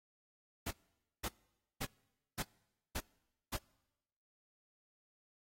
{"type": "noise bursts", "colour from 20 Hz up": "pink", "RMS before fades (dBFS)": -39, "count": 6, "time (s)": [0.66, 3.572], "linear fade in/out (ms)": 10, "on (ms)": 52, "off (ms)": 520, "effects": ["noise-tail reverb RT60 1.0 s tail -25 dB re dry", "AAC 48 kbps"]}